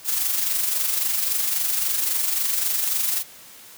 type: noise with amplitude modulation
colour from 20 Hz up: blue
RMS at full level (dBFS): -21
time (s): 0.04-3.24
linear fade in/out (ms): 50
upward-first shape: sine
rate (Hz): 23.7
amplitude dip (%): 45
effects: white hiss -45 dBFS RMS until 3.77 s + high-pass 60 Hz 12 dB/octave